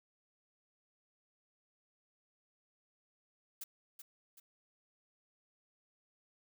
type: noise with echo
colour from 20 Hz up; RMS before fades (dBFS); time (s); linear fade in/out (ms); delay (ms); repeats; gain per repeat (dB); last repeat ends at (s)
blue; -44; 3.61-3.64; 5; 380; 2; -7; 4.4
effects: none